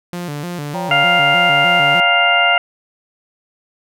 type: tone with vibrato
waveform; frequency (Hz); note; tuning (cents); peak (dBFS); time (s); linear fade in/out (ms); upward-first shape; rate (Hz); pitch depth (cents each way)
sawtooth; 160.3; E3; -48; -19; 0.13-2; 0; square; 3.3; 160
type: chord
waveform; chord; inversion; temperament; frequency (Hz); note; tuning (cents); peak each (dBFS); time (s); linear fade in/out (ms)
sine; G diminished; second; just; 564.5 / 784 / 940.8; Db5 / G5 / Bb5; +31 / 0 / +16; -26; 0.74-2.58; 10
type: harmonic tone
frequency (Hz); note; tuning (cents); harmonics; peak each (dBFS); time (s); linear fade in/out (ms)
700; F5; +4; 1 / 2 / 3 / 4; -16 / -16 / -16 / -16; 0.91-2.58; 2
effects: none